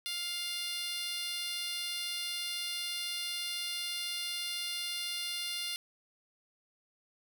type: tone with high-pass filter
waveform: 10% pulse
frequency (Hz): 702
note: F5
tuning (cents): +9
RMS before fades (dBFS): -37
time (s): 0.06-5.76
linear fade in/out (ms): 0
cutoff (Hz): 3300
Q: 1.1
effects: none